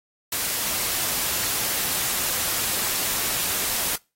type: noise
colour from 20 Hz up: white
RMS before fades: -25 dBFS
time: 0.32-3.96 s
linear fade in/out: 5 ms
effects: noise-tail reverb RT60 0.3 s tail -25 dB re dry + AAC 48 kbps